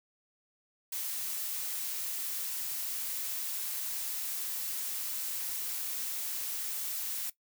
blue noise, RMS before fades -36 dBFS, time 0.92-7.3 s, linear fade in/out 5 ms, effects noise-tail reverb RT60 0.1 s tail -17 dB re dry

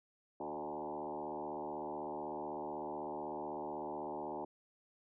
sine tone with frequency modulation, 597 Hz, D5, 28 cents sharp, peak -39 dBFS, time 0.4-4.45 s, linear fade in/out 5 ms, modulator 76 Hz, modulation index 4.4, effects none

